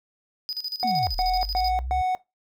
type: tone with tremolo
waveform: triangle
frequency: 4978 Hz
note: D#8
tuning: in tune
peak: -25 dBFS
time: 0.49-1.7 s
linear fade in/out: 0 ms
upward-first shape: square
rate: 13 Hz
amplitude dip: 75%
type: tone bursts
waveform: triangle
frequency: 740 Hz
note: F#5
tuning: in tune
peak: -19 dBFS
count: 4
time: 0.83-2.15 s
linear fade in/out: 0 ms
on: 240 ms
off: 120 ms
type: linear two-way sweep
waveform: sine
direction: down then up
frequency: 246.9 to 35.68 to 69.5 Hz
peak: -28 dBFS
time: 0.84-2.02 s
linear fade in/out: 10 ms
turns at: 1.15 s
effects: noise-tail reverb RT60 0.2 s tail -20 dB re dry